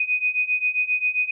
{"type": "beating tone pair", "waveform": "sine", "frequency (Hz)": [2489, 2496.5], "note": ["D#7", "D#7"], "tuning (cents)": [0, 5], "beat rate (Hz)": 7.5, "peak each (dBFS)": [-24, -22], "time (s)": [0, 1.31], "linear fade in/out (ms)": 5, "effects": []}